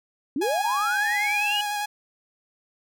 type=linear sweep; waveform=sine; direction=up; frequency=246.9 to 2960 Hz; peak=-23 dBFS; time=0.36-1.61 s; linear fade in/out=2 ms
type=tone with vibrato; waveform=sawtooth; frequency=828 Hz; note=G#5; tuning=5 cents flat; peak=-22 dBFS; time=0.41-1.86 s; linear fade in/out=10 ms; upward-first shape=square; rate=10 Hz; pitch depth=14 cents each way
effects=none